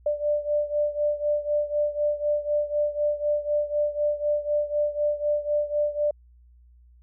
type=beating tone pair; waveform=sine; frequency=590 / 594 Hz; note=D5 / D5; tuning=+8 / +20 cents; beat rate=4 Hz; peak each=-24 / -27 dBFS; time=0.06-6.11 s; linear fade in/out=5 ms; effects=added 60 Hz sine -51 dBFS peak until 7.02 s